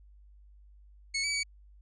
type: tone with pitch steps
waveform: 20% pulse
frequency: 2200 / 2290 / 2267 Hz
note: C#7 / D7 / C#7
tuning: -14 / -44 / +38 cents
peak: -24 dBFS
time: 1.14-1.434 s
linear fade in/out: 10 ms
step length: 98 ms
effects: added 50 Hz sine -53 dBFS peak until 1.81 s + resampled to 22050 Hz